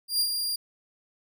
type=tone with ADSR envelope; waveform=sawtooth; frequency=4791 Hz; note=D8; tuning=34 cents sharp; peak=-18 dBFS; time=0.08-0.56 s; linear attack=120 ms; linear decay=71 ms; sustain=-6 dB; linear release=6 ms; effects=none